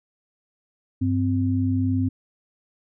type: tone pair together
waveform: sine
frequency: 98.8 / 259.3 Hz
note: G2 / C4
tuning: +14 / -15 cents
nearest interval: octave + perfect fourth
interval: 1671 cents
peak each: -22 dBFS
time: 1.01-2.09 s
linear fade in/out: 10 ms
effects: none